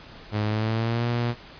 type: tone with pitch glide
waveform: sawtooth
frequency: 105.7 to 119.33 Hz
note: G#2 to A#2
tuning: +31 to +41 cents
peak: -19 dBFS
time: 0.31-1.35 s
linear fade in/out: 50 ms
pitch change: +210 cents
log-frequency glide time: 0.44-1.06 s
effects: pink hiss -45 dBFS RMS until 1.59 s + resampled to 11025 Hz